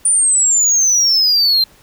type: exponential sweep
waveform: sine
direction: down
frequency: 9397 to 4102 Hz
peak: -7 dBFS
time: 0.05-1.64 s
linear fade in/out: 5 ms
effects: tanh soft clip ceiling -9 dBFS + pink hiss -48 dBFS RMS until 1.82 s